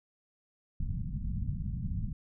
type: low-pass noise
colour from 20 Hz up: pink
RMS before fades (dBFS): -34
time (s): 0.8-2.13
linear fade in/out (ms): 5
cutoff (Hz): 210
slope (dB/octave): 48
effects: none